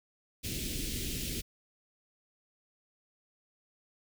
pink band-stop noise, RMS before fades -36 dBFS, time 0.43-1.42 s, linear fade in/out 20 ms, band 380 to 2500 Hz, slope 24 dB/octave, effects none

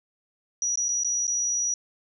sine tone with dropouts, 5820 Hz, F#8, 29 cents flat, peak -23 dBFS, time 0.62-1.74 s, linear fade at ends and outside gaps 1 ms, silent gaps 0.757-0.774 / 0.884-0.889 / 1.035-1.046 / 1.269-1.278 s, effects none

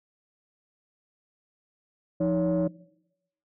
sine tone cluster, 173.4 / 314.7 / 563 Hz, F3 / D#4 / C#5, -12 / +20 / +27 cents, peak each -25 dBFS, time 2.2-2.68 s, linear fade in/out 10 ms, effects noise-tail reverb RT60 0.8 s tail -20 dB re dry + tanh soft clip ceiling -18 dBFS

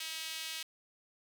sawtooth tone with high-pass filter, 320.7 Hz, E4, 48 cents flat, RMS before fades -41 dBFS, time 0-0.63 s, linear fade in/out 5 ms, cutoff 3000 Hz, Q 1.5, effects 10-bit

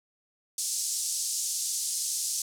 pink band-pass noise, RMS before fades -31 dBFS, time 0.58-2.42 s, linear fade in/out 2 ms, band 5500 to 10000 Hz, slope 24 dB/octave, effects none

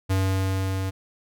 square tone with level ramp, 95.4 Hz, G2, 47 cents flat, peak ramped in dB -20 to -26 dBFS, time 0.09-0.91 s, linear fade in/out 20 ms, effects none

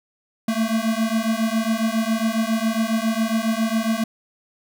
square beating tone pair, 220 / 227.3 Hz, A3 / A#3, 0 / -43 cents, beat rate 7.3 Hz, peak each -23 dBFS, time 0.48-4.04 s, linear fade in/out 5 ms, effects none

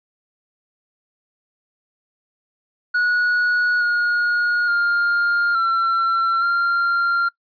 triangle tone with pitch steps, 1460 / 1438 / 1405 / 1353 / 1387 Hz, F#6 / F#6 / F6 / E6 / F6, -24 / -50 / +10 / +45 / -12 cents, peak -14 dBFS, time 2.94-7.29 s, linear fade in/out 10 ms, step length 870 ms, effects noise-tail reverb RT60 0.1 s tail -23 dB re dry + resampled to 11025 Hz

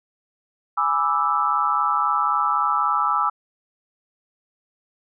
sine chord, E dominant seventh, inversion first, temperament equal, 830.6 / 987.8 / 1174.7 / 1318.5 Hz, G#5 / B5 / D6 / E6, 0 / 0 / 0 / 0 cents, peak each -26 / -26 / -23 / -21 dBFS, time 0.77-3.3 s, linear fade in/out 10 ms, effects none

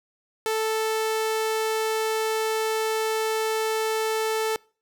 sawtooth tone, 440 Hz, A4, in tune, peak -19 dBFS, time 0.46-4.56 s, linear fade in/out 0 ms, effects noise-tail reverb RT60 0.4 s tail -25 dB re dry

